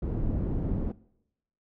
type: low-pass noise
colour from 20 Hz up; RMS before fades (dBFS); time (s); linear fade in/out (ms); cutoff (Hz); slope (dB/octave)
pink; -29; 0.02-0.92; 5; 300; 12
effects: noise-tail reverb RT60 0.8 s tail -21 dB re dry